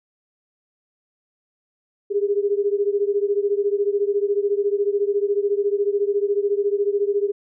sine beating tone pair, 401 / 415 Hz, G4 / G#4, +39 / -1 cents, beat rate 14 Hz, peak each -20 / -22 dBFS, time 2.1-7.32 s, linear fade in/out 20 ms, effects none

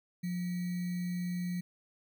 sine tone with sample-and-hold, 177.7 Hz, F3, 30 cents sharp, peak -32 dBFS, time 0.23-1.61 s, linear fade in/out 10 ms, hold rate 2100 Hz, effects none

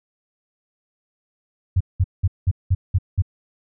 sine tone bursts, 92.5 Hz, F#2, in tune, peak -13 dBFS, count 7, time 1.76-3.222 s, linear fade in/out 10 ms, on 46 ms, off 190 ms, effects none

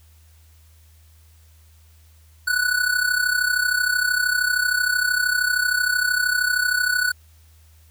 square tone with amplitude modulation, 1480 Hz, F#6, in tune, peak -16 dBFS, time 2.47-7.12 s, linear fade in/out 10 ms, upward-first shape sine, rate 33 Hz, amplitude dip 70%, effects added 79 Hz sine -49 dBFS peak until 7.9 s + white hiss -59 dBFS RMS until 7.9 s

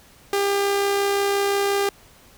sawtooth tone with amplitude modulation, 400 Hz, G4, 35 cents sharp, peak -14 dBFS, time 0.33-1.89 s, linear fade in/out 2 ms, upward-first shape sine, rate 65.7 Hz, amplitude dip 25%, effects pink hiss -51 dBFS RMS until 2.37 s

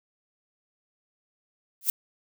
violet noise with exponential growth, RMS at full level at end -18 dBFS, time 1.81-1.9 s, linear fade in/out 1 ms, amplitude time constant 18 ms, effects none

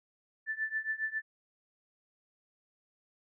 sine tone with tremolo, 1760 Hz, A6, in tune, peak -28 dBFS, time 0.46-1.22 s, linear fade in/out 50 ms, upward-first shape triangle, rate 7.3 Hz, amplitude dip 95%, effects none

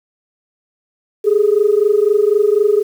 sine tone pair together, 404.4 / 428.4 Hz, G#4 / A4, -46 / -46 cents, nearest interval minor second, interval 100 cents, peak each -12 dBFS, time 1.24-2.83 s, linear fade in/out 20 ms, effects tanh soft clip ceiling -3 dBFS + 7-bit

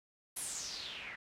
white noise with low-pass filter sweep, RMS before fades -43 dBFS, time 0.36-1.16 s, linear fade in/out 10 ms, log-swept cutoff 11000 to 1900 Hz, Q 5, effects none

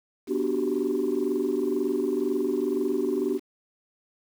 sine chord, G major seventh, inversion first, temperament equal, 246.9 / 293.7 / 370 / 392 Hz, B3 / D4 / F#4 / G4, 0 / 0 / 0 / 0 cents, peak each -30 / -28 / -27 / -27 dBFS, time 0.27-3.4 s, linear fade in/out 50 ms, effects tanh soft clip ceiling -17 dBFS + 8-bit

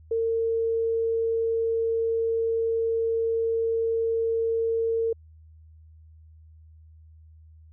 sine tone, 455.2 Hz, A#4, 41 cents flat, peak -22 dBFS, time 0.11-5.13 s, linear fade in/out 5 ms, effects added 79 Hz sine -48 dBFS peak until 7.72 s

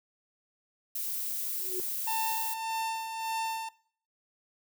violet noise, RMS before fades -34 dBFS, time 0.95-2.54 s, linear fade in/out 5 ms
sine tone with exponential growth, 370 Hz, F#4, in tune, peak -31 dBFS, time 1.47-1.8 s, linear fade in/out 0 ms, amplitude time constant 70 ms
45% pulse tone with tremolo, 896 Hz, A5, 31 cents sharp, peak -29 dBFS, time 2.07-3.69 s, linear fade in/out 5 ms, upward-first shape sine, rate 1.7 Hz, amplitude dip 50%
effects noise-tail reverb RT60 0.5 s tail -20 dB re dry

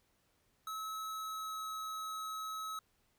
square tone with pitch glide, 1293 to 1285.6 Hz, E6 to E6, -34 to -44 cents, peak -40 dBFS, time 0.67-2.79 s, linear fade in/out 2 ms, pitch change -10 cents, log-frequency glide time 1.12-1.62 s, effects pink hiss -75 dBFS RMS until 3.18 s

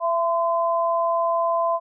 sine tone pair together, 671 / 1024.5 Hz, E5 / C6, +31 / -37 cents, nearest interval perfect fifth, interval 732 cents, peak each -21 / -22 dBFS, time 0-1.8 s, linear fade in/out 50 ms, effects none

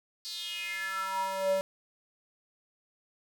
square tone with high-pass filter sweep, 192 Hz, G3, 36 cents flat, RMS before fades -33 dBFS, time 0.25-1.61 s, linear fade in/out 0 ms, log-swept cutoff 4600 to 480 Hz, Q 5.7, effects none

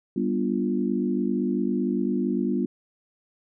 sine chord, G dominant seventh, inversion none, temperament equal with one note detuned, 196 / 243.5 / 293.7 / 349.2 Hz, G3 / B3 / D4 / F4, 0 / -24 / 0 / 0 cents, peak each -27 / -26 / -30 / -29 dBFS, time 0.16-2.66 s, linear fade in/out 5 ms, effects none

